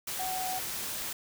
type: tone in noise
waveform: sine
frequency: 747 Hz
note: F#5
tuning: 16 cents sharp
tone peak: -33 dBFS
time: 0.19-0.59 s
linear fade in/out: 5 ms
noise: white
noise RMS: -36 dBFS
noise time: 0.07-1.13 s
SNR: 0 dB
effects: none

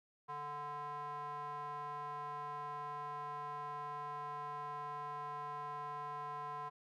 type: tone with band-pass filter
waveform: square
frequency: 146.83 Hz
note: D3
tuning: in tune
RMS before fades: -44 dBFS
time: 0.28-6.7 s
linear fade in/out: 20 ms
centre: 1000 Hz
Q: 4.8
effects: none

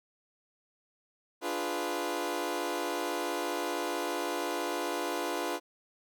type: chord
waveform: 20% pulse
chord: D diminished seventh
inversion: none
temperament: equal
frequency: 293.7 / 349.2 / 415.3 / 493.9 Hz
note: D4 / F4 / Ab4 / Cb5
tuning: 0 / 0 / 0 / 0 cents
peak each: -33 / -30 / -35 / -32 dBFS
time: 1.41-5.6 s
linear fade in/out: 50 ms
effects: none

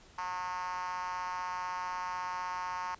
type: tone with high-pass filter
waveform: 5% pulse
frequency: 181.6 Hz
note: F#3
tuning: 32 cents flat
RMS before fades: -37 dBFS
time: 0.18-2.95 s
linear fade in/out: 5 ms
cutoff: 970 Hz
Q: 9.6
effects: pink hiss -58 dBFS RMS until 2.99 s + resampled to 16000 Hz

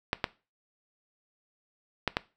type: clicks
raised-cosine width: 0.3 ms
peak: -9 dBFS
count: 4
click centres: 0.131 / 0.242 / 2.077 / 2.169 s
effects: noise-tail reverb RT60 0.3 s tail -19 dB re dry

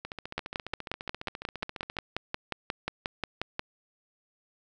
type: two click trains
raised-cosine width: 0.3 ms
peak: -21 / -14 dBFS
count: 29 / 19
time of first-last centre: 0.05-1.968 / 0.38-3.594 s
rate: 14.6 / 5.6 Hz
effects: none

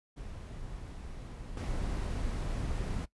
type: noise with level steps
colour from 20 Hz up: brown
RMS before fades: -43 / -34 dBFS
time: 0.16-3.06 s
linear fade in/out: 20 ms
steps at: 1.57 s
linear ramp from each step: 2 ms
effects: noise-tail reverb RT60 0.1 s tail -18 dB re dry + resampled to 24000 Hz

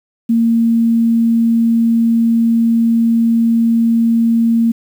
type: tone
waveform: sine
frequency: 230 Hz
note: A#3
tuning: 23 cents flat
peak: -9 dBFS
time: 0.29-4.72 s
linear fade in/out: 10 ms
effects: 7-bit

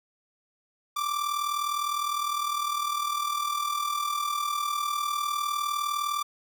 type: tone with amplitude modulation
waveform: 45% pulse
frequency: 1174.7 Hz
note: D6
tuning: in tune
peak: -24 dBFS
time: 0.96-6.23 s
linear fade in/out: 10 ms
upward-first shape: sine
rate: 39.8 Hz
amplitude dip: 60%
effects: none

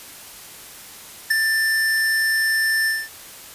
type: tone with ADSR envelope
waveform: square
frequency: 1775 Hz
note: A6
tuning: 15 cents sharp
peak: -13 dBFS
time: 1.3-3.09 s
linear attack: 11 ms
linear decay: 9 ms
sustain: -5 dB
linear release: 220 ms
effects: white hiss -40 dBFS RMS until 3.54 s + resampled to 32000 Hz

